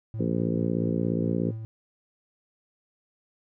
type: tone with tremolo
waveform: triangle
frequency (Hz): 111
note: A2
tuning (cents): +16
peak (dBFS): -28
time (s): 0.14-1.65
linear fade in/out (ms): 0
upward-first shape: sine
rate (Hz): 4.6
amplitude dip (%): 40
type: harmonic tone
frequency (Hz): 57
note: A#1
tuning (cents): -38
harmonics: 3 / 4 / 5 / 6 / 7 / 8 / 9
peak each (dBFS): -28 / -30 / -32 / -34 / -35 / -36 / -37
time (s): 0.19-1.51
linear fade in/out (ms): 10
effects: none